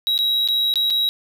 triangle tone with dropouts, 3855 Hz, B7, 43 cents flat, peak -15 dBFS, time 0.07-1.09 s, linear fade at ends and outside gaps 0 ms, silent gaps 0.178-0.189 / 0.476-0.486 / 0.739-0.757 / 0.901-0.905 s, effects none

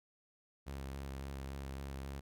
sawtooth tone with vibrato, 68.1 Hz, C#2, 30 cents flat, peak -38 dBFS, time 0.66-2.21 s, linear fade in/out 20 ms, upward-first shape square, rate 3.6 Hz, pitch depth 20 cents each way, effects none

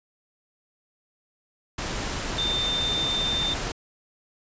sine tone in noise, 3591 Hz, A7, 35 cents sharp, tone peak -24 dBFS, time 2.38-3.54 s, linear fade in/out 5 ms, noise pink, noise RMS -30 dBFS, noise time 1.78-3.72 s, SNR +3 dB, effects resampled to 16000 Hz

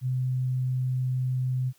sine tone, 128.1 Hz, C3, 36 cents flat, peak -24 dBFS, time 0.01-1.73 s, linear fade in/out 50 ms, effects white hiss -63 dBFS RMS until 1.78 s

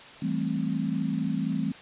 sine chord, A minor seventh, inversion second, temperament equal, 164.81 / 196 / 220 / 261.6 Hz, E3 / G3 / A3 / C4, 0 / 0 / 0 / 0 cents, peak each -31 dBFS, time 0.22-1.72 s, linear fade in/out 5 ms, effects white hiss -46 dBFS RMS until 1.81 s + resampled to 8000 Hz

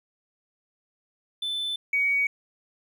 triangle tone pair in turn, 3520 / 2252 Hz, A7 / C#7, 0 / +27 cents, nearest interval minor sixth, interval 773 cents, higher first, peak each -25 / -17 dBFS, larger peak second, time 1.42-1.76 / 1.93-2.27 s, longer neither, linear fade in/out 5 ms, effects tanh soft clip ceiling -19 dBFS

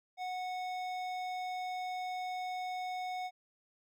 sine tone with hard clipping, 735 Hz, F#5, 12 cents flat, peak -38 dBFS, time 0.17-3.31 s, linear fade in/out 50 ms, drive 13 dB, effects none

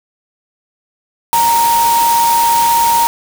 sine tone in noise, 932.3 Hz, A#5, in tune, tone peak -9 dBFS, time 1.33-3.07 s, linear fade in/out 0 ms, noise white, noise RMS -19 dBFS, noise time 1.33-3.07 s, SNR +7 dB, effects none

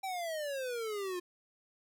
square exponential sweep, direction down, 784 to 350.2 Hz, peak -36 dBFS, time 0.03-1.2 s, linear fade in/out 10 ms, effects none

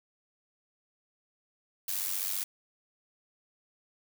blue noise with amplitude modulation, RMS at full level -30 dBFS, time 1.88-2.44 s, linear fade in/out 5 ms, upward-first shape sine, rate 95.2 Hz, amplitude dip 70%, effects none

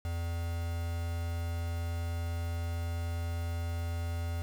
triangle tone with quantisation, 84.7 Hz, E2, 48 cents sharp, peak -30 dBFS, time 0.05-4.42 s, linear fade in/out 0 ms, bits 7, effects none

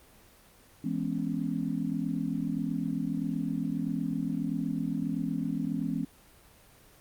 sine chord, C# minor seventh, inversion first, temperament just, 166.31 / 207.9 / 249.5 / 277.2 Hz, E3 / G#3 / B3 / C#4, +16 / +2 / +18 / 0 cents, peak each -34 dBFS, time 0.84-6.05 s, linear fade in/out 5 ms, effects pink hiss -57 dBFS RMS until 7 s + Opus 24 kbps

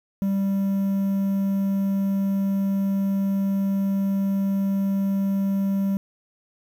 triangle tone with quantisation, 196 Hz, G3, in tune, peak -18 dBFS, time 0.22-5.97 s, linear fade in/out 0 ms, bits 8, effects none

